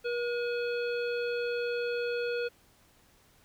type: harmonic tone with a mistuned harmonic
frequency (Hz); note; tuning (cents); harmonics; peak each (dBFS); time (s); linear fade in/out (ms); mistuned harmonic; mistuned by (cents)
480; B4; -49; 1 / 3 / 5 / 7 / 9; -30 / -38 / -41 / -48 / -47; 0.04-2.49; 20; 5; +94
effects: pink hiss -63 dBFS RMS until 3.44 s